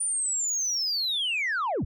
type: linear sweep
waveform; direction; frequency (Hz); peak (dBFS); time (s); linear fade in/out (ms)
sine; down; 9397 to 41.98; -23; 0-1.85; 10
effects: tanh soft clip ceiling -23 dBFS